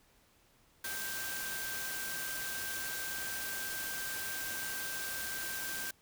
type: tone in noise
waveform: sine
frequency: 1569 Hz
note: G6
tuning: 1 cent sharp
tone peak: -41 dBFS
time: 0.84-5.91 s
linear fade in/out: 5 ms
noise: white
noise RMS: -40 dBFS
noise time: 0.84-5.91 s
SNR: -4 dB
effects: pink hiss -67 dBFS RMS until 6.01 s